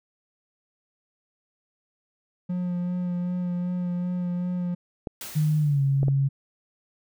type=tone with vibrato; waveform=triangle; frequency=178.1 Hz; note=F3; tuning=34 cents sharp; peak=-23 dBFS; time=2.49-4.75 s; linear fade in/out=10 ms; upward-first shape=sine; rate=2.6 Hz; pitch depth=17 cents each way
type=clicks; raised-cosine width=2 ms; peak=-17 dBFS; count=3; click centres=5.072 / 6.031 / 6.083 s
type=noise with exponential decay; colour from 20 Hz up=white; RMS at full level=-35 dBFS; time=5.21-6.09 s; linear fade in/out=2 ms; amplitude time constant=190 ms
type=tone with pitch glide; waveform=sine; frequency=152.7 to 137.62 Hz; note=D#3 to C#3; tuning=-32 to -12 cents; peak=-19 dBFS; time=5.35-6.29 s; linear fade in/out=20 ms; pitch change=-180 cents; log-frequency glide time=5.59-5.82 s
effects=none

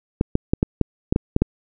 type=clicks; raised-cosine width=3 ms; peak=-3 dBFS; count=9; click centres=0.211 / 0.354 / 0.535 / 0.629 / 0.813 / 1.125 / 1.161 / 1.364 / 1.42 s; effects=none

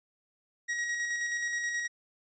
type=tone with tremolo; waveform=45% pulse; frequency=1900 Hz; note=A#6; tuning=33 cents sharp; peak=-29 dBFS; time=0.68-1.88 s; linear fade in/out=20 ms; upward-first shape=square; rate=9.4 Hz; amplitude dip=30%; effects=resampled to 16000 Hz

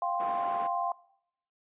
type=chord; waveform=sine; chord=F suspended second; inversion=none; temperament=just; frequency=698.5 / 785.8 / 1047.7 Hz; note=F5 / G5 / C6; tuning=0 / +4 / +2 cents; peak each=-31 / -34 / -32 dBFS; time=0.02-0.92 s; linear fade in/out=2 ms
type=band-pass noise; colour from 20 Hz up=white; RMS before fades=-43 dBFS; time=0.19-0.68 s; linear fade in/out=20 ms; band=260 to 1000 Hz; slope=12 dB/octave
effects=noise-tail reverb RT60 0.7 s tail -21 dB re dry + resampled to 8000 Hz

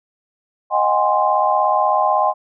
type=chord; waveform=sine; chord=Ab dominant seventh; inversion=second; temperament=equal with one note detuned; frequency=622.3 / 740 / 816.3 / 1046.5 Hz; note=Eb5 / Gb5 / Ab5 / C6; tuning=0 / 0 / -30 / 0 cents; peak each=-20 / -20 / -18 / -18 dBFS; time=0.7-2.34 s; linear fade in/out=50 ms; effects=none

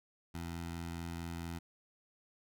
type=tone with notch filter; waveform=15% pulse; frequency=84.4 Hz; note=E2; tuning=41 cents sharp; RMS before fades=-42 dBFS; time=0.34-1.59 s; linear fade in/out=10 ms; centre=470 Hz; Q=1.5; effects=none

